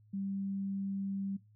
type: tone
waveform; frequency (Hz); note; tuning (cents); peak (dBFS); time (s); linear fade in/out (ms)
sine; 196; G3; 0; -34; 0.13-1.37; 10
effects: noise-tail reverb RT60 0.2 s tail -20 dB re dry + added 106 Hz sine -60 dBFS peak until 1.55 s